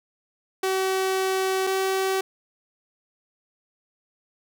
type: tone pair in turn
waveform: sawtooth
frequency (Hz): 380 / 382.4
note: F#4 / G4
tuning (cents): +46 / -43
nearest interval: unison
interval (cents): 11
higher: second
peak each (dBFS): -18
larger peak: neither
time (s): 0.63-1.67 / 1.67-2.21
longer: first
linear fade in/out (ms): 5
effects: none